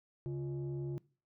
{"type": "tone pair together", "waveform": "sine", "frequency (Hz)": [138.59, 349.2], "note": ["C#3", "F4"], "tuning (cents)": [0, 0], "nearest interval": "octave + major third", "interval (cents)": 1600, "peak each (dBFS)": [-35, -39], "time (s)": [0.26, 0.98], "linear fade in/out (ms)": 0, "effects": ["noise-tail reverb RT60 0.4 s tail -23 dB re dry", "tanh soft clip ceiling -33 dBFS"]}